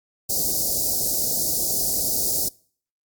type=band-stop noise; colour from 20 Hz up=white; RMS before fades=-23 dBFS; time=0.29-2.49 s; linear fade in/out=10 ms; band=710 to 4600 Hz; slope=48 dB/octave; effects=noise-tail reverb RT60 0.5 s tail -24 dB re dry + Opus 48 kbps